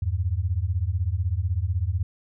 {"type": "beating tone pair", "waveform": "sine", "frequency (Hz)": [82, 98], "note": ["E2", "G2"], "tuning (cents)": [-9, 0], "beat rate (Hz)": 16, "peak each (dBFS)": -25, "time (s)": [0.02, 2.03], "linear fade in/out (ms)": 5, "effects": []}